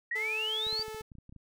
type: exponential sweep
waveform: sine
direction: up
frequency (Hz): 1864.7 to 4728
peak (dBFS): -30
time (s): 0.11-0.83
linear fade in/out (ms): 5
type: tone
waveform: sawtooth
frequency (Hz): 435.9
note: A4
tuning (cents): -16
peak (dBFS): -35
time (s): 0.15-1.02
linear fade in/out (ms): 10
type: clicks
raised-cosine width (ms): 5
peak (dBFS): -38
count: 12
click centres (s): 0.668 / 0.728 / 0.795 / 0.882 / 0.946 / 1.01 / 1.118 / 1.153 / 1.185 / 1.294 / 1.325 / 1.363
effects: none